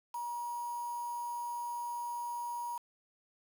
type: tone with quantisation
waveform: sine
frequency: 955 Hz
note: A#5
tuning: 42 cents sharp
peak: -36 dBFS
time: 0.14-2.78 s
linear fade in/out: 5 ms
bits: 8
effects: none